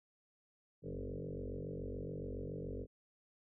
sine tone with frequency modulation, 166 Hz, E3, 12 cents sharp, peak -40 dBFS, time 0.82-2.87 s, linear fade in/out 50 ms, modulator 47.1 Hz, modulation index 7.2, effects none

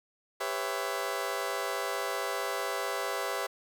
20% pulse chord, C# half-diminished seventh, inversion second, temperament just, 399.1 / 498.9 / 554.4 / 665.2 Hz, G4 / B4 / C#5 / E5, +31 / +17 / 0 / +16 cents, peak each -32 dBFS, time 0.4-3.47 s, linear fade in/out 10 ms, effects none

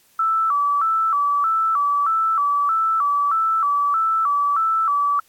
sine tone with vibrato, 1233 Hz, D#6, 16 cents flat, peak -16 dBFS, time 0.19-5.2 s, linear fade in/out 5 ms, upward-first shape square, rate 1.6 Hz, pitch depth 120 cents each way, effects white hiss -57 dBFS RMS until 5.28 s + AAC 64 kbps

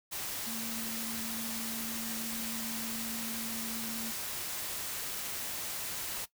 sine tone in noise, 226.6 Hz, A#3, 49 cents flat, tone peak -40 dBFS, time 0.46-4.12 s, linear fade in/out 20 ms, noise white, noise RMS -38 dBFS, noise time 0.11-6.26 s, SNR -5 dB, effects noise-tail reverb RT60 0.1 s tail -17 dB re dry

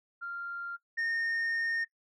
sine tone pair in turn, 1391 / 1834.5 Hz, F6 / A#6, -7 / -28 cents, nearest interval perfect fourth, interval 479 cents, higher second, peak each -35 / -26 dBFS, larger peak second, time 0.21-0.77 / 0.97-1.85 s, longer second, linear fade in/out 20 ms, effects noise-tail reverb RT60 0.1 s tail -19 dB re dry + tanh soft clip ceiling -28 dBFS

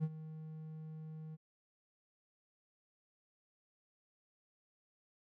triangle tone with ADSR envelope, 157.1 Hz, D#3, 17 cents sharp, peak -28 dBFS, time 0-1.37 s, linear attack 35 ms, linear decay 49 ms, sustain -15 dB, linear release 30 ms, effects none

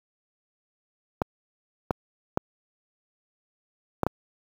clicks, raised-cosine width 1 ms, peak -8 dBFS, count 5, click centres 1.218 / 1.908 / 2.374 / 4.033 / 4.066 s, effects high-pass 60 Hz 12 dB/octave + 7-bit

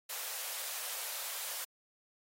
white high-pass noise, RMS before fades -40 dBFS, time 0.09-1.65 s, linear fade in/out 10 ms, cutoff 480 Hz, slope 48 dB/octave, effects AAC 48 kbps

